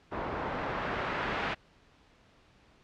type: noise with low-pass filter sweep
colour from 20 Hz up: white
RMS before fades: -34 dBFS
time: 0.11-1.55 s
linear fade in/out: 20 ms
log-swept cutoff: 890 to 2000 Hz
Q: 0.89
effects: pink hiss -62 dBFS RMS until 2.83 s + low-pass 4000 Hz 12 dB/octave